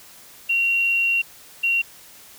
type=tone pair in turn; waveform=sine; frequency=2749 / 2749 Hz; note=F7 / F7; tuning=-28 / -28 cents; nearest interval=unison; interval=0 cents; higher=neither; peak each=-17 dBFS; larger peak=neither; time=0.49-1.22 / 1.63-1.82 s; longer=first; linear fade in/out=10 ms; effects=white hiss -46 dBFS RMS until 2.38 s